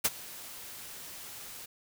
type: noise with ADSR envelope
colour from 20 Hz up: white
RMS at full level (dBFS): -24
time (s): 0.04-1.66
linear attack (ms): 12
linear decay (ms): 38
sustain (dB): -21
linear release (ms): 10
effects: none